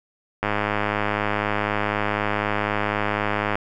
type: click train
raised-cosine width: 0.5 ms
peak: -7 dBFS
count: 326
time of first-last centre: 0.43-3.555 s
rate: 104 Hz
effects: none